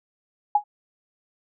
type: tone with exponential decay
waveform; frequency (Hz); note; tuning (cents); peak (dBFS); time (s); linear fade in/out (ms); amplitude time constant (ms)
sine; 830.6; G#5; 0; -11; 0.55-0.64; 5; 18
effects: none